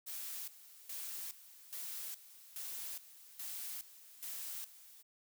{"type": "noise with tremolo", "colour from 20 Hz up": "blue", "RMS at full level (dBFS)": -44, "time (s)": [0.06, 5.03], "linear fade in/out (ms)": 20, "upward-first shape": "square", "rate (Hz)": 1.2, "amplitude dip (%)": 80, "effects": []}